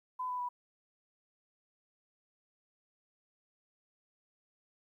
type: tone with pitch steps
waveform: sine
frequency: 1009 / 995.7 / 982.5 Hz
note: B5 / B5 / B5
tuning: +37 / +14 / -9 cents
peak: -34 dBFS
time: 0.19-0.49 s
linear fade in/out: 10 ms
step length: 100 ms
effects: 12-bit